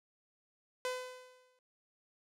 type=tone with exponential decay; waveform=sawtooth; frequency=506 Hz; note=B4; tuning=42 cents sharp; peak=-29 dBFS; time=0.85-1.59 s; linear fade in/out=1 ms; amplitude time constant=160 ms; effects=low-pass 10000 Hz 12 dB/octave